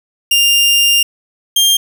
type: tone pair in turn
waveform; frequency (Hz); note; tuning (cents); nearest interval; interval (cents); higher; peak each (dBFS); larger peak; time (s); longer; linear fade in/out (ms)
sawtooth; 2800 / 3198; F7 / G7; +4 / +34; major second; 230; second; -5; neither; 0.31-1.03 / 1.56-1.77; first; 5
effects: none